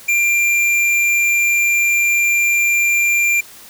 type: tone with tanh clipping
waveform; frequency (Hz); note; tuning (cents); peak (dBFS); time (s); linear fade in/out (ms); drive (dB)
triangle; 2379; D7; +22; -14; 0.08-3.41; 10; 18
effects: white hiss -40 dBFS RMS until 3.69 s